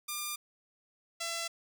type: tone pair in turn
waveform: 5% pulse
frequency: 1198 / 672.4 Hz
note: D6 / E5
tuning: +34 / +34 cents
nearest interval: minor seventh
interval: 1000 cents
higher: first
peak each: -23 dBFS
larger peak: neither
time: 0.08-0.36 / 1.2-1.48 s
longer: neither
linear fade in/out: 10 ms
effects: none